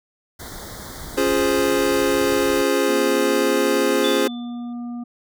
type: band-stop noise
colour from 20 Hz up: pink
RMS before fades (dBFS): -35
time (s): 0.39-2.62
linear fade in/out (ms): 10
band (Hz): 2100 to 3300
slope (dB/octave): 96
type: chord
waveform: square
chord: Db major seventh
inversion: none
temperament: equal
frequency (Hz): 277.2 / 349.2 / 415.3 / 523.3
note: Db4 / F4 / Ab4 / C5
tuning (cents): 0 / 0 / 0 / 0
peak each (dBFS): -24 / -24 / -22 / -23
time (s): 1.17-4.28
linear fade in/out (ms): 10
type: harmonic tone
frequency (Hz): 240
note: B3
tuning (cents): -49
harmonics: 1 / 3 / 5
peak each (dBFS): -27 / -42 / -48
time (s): 2.88-5.04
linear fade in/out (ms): 10
type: tone with exponential decay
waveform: sine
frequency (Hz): 3520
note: A7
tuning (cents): 0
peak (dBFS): -22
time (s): 4.04-4.73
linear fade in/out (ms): 2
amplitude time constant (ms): 150
effects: none